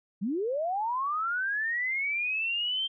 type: linear sweep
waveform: sine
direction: up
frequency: 174.61 to 3166 Hz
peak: -27 dBFS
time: 0.21-2.88 s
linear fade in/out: 20 ms
effects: none